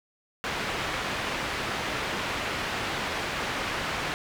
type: low-pass noise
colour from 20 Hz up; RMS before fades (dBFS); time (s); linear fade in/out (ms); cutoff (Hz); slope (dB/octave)
white; -31; 0.44-4.14; 0; 2400; 12
effects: none